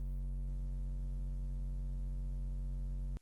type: tone with hard clipping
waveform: triangle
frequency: 46.25 Hz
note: F#1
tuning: in tune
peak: -38 dBFS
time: 0-3.17 s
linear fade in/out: 0 ms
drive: 12 dB
effects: white hiss -75 dBFS RMS until 3.21 s + Opus 32 kbps